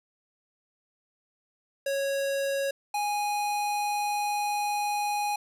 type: tone pair in turn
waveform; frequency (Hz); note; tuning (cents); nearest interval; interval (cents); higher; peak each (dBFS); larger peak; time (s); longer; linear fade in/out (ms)
square; 552 / 827.1; C#5 / G#5; -7 / -7; perfect fifth; 700; second; -27; neither; 1.86-2.71 / 2.94-5.36; second; 5
effects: resampled to 32000 Hz + 9-bit